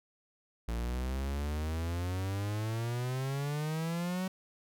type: exponential sweep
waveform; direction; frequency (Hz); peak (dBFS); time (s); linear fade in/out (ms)
45% pulse; up; 56.3 to 189.1; -32; 0.68-4.28; 5
effects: none